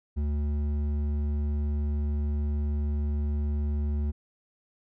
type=tone with hard clipping; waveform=sine; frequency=73.42 Hz; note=D2; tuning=in tune; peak=-27 dBFS; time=0.16-4.12 s; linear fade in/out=20 ms; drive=8 dB; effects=none